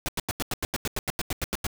pink noise bursts, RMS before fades -28 dBFS, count 15, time 0.06-1.667 s, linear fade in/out 0 ms, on 25 ms, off 88 ms, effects none

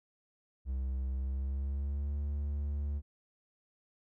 triangle tone with pitch glide, 65.41 to 72.16 Hz, C2 to D2, 0 to -30 cents, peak -30 dBFS, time 0.65-3.02 s, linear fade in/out 50 ms, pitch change +170 cents, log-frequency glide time 1.13-2.17 s, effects none

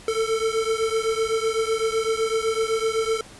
square beating tone pair, 442.7 / 450.6 Hz, A4 / A4, +11 / +41 cents, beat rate 7.9 Hz, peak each -24 / -26 dBFS, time 0.08-3.21 s, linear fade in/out 2 ms, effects pink hiss -45 dBFS RMS until 3.39 s + resampled to 24000 Hz

